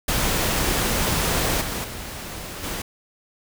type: noise with level steps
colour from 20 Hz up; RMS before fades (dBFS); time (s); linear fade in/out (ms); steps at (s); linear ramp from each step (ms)
pink; -22 / -28 / -34 / -29; 0.08-2.82; 5; 1.61 / 1.84 / 2.63; 5
effects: none